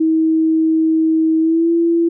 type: tone with pitch glide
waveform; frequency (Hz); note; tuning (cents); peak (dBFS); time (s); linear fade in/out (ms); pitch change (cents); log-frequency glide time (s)
sine; 320 to 336.3; D#4 to E4; +49 to +35; -11; 0-2.09; 10; +86; 1.4-1.71
effects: none